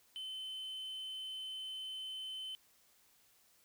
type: tone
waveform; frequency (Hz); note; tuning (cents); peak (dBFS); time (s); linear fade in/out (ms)
triangle; 3060; G7; -42; -40; 0.16-2.55; 0
effects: white hiss -69 dBFS RMS until 3.64 s